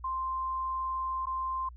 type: tone with dropouts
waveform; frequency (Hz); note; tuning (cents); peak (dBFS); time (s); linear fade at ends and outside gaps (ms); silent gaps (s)
sine; 1046.5; C6; 0; -30; 0.04-1.69; 5; 1.257-1.268
effects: added 60 Hz sine -45 dBFS peak until 1.76 s